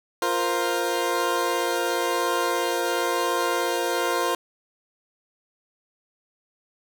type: chord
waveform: 20% pulse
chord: F suspended fourth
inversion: none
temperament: equal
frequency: 349.2 / 466.2 / 523.3 Hz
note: F4 / Bb4 / C5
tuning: 0 / 0 / 0 cents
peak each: -22 dBFS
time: 0.22-4.35 s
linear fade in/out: 2 ms
effects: none